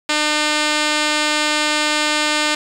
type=tone with low-pass filter; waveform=5% pulse; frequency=301.7 Hz; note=D4; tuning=47 cents sharp; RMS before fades=-18 dBFS; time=0.09-2.55 s; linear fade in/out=5 ms; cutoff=6300 Hz; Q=3.8; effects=7-bit